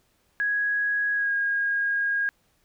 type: tone with pitch glide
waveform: sine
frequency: 1661.2 to 1631.7 Hz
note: G#6 to G#6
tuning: 0 to -31 cents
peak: -22 dBFS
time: 0.4-2.29 s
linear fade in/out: 0 ms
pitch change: -31 cents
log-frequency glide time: 1.14-1.32 s
effects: pink hiss -67 dBFS RMS until 2.64 s